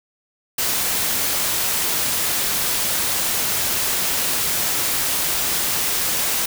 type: noise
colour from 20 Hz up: white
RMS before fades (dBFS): -21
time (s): 0.58-6.46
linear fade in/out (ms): 5
effects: none